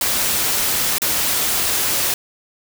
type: noise with dropouts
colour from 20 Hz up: white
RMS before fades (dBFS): -19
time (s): 0.01-2.14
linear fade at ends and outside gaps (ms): 2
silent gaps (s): 0.983-1.018
effects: none